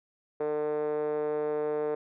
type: tone with band-pass filter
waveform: 5% pulse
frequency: 150.5 Hz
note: D3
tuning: 43 cents sharp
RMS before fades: -30 dBFS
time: 0.4-1.95 s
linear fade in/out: 5 ms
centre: 460 Hz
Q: 4.8
effects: resampled to 8000 Hz